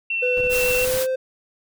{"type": "tone with vibrato", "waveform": "sine", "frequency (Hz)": 2702, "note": "E7", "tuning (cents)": 42, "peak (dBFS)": -21, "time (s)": [0.1, 0.85], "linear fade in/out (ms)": 5, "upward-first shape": "triangle", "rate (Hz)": 7.3, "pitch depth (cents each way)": 8}
{"type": "tone with pitch glide", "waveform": "triangle", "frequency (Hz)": [499.1, 519.4], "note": ["B4", "C5"], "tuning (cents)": [18, -13], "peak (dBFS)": -18, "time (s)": [0.22, 1.16], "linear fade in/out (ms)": 10, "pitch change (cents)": 69, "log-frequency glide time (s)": [0.76, 1.01]}
{"type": "noise bursts", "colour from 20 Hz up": "brown", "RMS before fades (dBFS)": -34, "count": 10, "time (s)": [0.37, 0.976], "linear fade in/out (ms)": 0, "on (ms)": 39, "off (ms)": 24}
{"type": "noise", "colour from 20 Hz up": "white", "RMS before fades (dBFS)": -27, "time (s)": [0.49, 1.07], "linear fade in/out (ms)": 50}
{"effects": []}